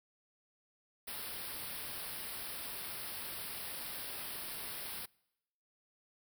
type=band-stop noise; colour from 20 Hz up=white; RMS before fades=-43 dBFS; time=1.07-5.06 s; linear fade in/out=10 ms; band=5300 to 8800 Hz; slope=96 dB/octave; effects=noise-tail reverb RT60 0.9 s tail -26 dB re dry